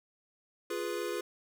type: chord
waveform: square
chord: F diminished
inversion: none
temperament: equal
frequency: 349.2 / 415.3 / 493.9 Hz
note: F4 / Ab4 / Cb5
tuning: 0 / 0 / 0 cents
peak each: -38 / -38 / -39 dBFS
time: 0.7-1.21 s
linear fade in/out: 5 ms
effects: none